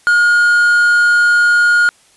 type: tone with quantisation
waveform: triangle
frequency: 1430 Hz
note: F6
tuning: 41 cents sharp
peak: -6 dBFS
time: 0.07-1.89 s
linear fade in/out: 0 ms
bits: 4
effects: white hiss -50 dBFS RMS until 2.16 s + resampled to 24000 Hz